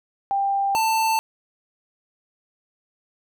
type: tone pair in turn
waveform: sine / square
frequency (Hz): 792 / 889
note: G5 / A5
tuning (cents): +18 / +18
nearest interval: major second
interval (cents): 200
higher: second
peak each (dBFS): -19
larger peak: neither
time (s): 0.31-0.75 / 0.75-1.19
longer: neither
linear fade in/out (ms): 0
effects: none